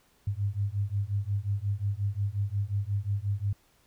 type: beating tone pair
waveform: sine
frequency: 98.2 / 103.8 Hz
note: G2 / G#2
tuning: +4 / 0 cents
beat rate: 5.6 Hz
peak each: -30 dBFS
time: 0.27-3.53 s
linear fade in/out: 5 ms
effects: pink hiss -65 dBFS RMS until 3.86 s